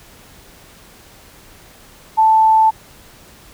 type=tone; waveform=sine; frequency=880 Hz; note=A5; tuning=in tune; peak=-8 dBFS; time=2.17-2.71 s; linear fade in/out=20 ms; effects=pink hiss -44 dBFS RMS until 3.53 s